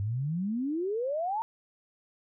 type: exponential sweep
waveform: sine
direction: up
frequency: 96.3 to 925 Hz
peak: -28 dBFS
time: 0-1.42 s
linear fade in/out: 0 ms
effects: none